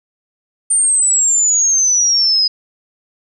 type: exponential sweep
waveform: sine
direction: down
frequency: 8980 to 4978 Hz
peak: -10 dBFS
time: 0.7-2.48 s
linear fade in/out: 10 ms
effects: none